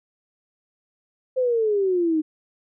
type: exponential sweep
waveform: sine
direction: down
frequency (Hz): 524 to 304.9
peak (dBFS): -18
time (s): 1.36-2.22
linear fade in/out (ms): 20
effects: none